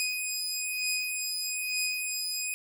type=beating tone pair; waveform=15% pulse; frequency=2496 / 2497.1 Hz; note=D#7 / D#7; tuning=+5 / +6 cents; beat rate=1.1 Hz; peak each=-25 / -27 dBFS; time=0-2.54 s; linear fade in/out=0 ms; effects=none